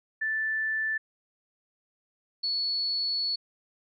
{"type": "tone pair in turn", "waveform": "sine", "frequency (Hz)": [1760, 4409], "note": ["A6", "C#8"], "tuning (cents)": [0, -10], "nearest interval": "octave + major third", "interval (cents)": 1590, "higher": "second", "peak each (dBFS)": -26, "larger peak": "neither", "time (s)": [[0.21, 0.98], [2.43, 3.36]], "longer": "second", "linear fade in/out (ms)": 10, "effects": []}